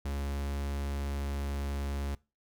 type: tone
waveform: 45% pulse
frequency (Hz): 70.3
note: C#2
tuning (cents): +25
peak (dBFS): -32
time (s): 0.05-2.15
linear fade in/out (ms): 5
effects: noise-tail reverb RT60 0.3 s tail -23 dB re dry